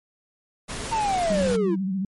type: noise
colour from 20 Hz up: pink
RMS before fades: -32 dBFS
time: 0.68-1.57 s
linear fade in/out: 20 ms
type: linear sweep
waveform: triangle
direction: down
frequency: 924 to 311.1 Hz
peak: -19 dBFS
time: 0.91-1.76 s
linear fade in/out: 20 ms
type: tone with vibrato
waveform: sine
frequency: 190.9 Hz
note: G3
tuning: 46 cents flat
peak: -23 dBFS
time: 1.3-2.05 s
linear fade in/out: 2 ms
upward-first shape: sine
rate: 14 Hz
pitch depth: 64 cents each way
effects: MP3 48 kbps